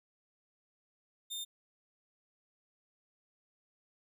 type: tone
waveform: sawtooth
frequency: 3624 Hz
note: A#7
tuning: 50 cents flat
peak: -35 dBFS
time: 1.3-1.45 s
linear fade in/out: 20 ms
effects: none